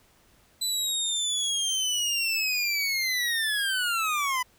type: linear sweep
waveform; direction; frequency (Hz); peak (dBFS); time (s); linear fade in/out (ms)
25% pulse; down; 4015 to 987.8; -21; 0.61-4.43; 10
effects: pink hiss -61 dBFS RMS until 4.58 s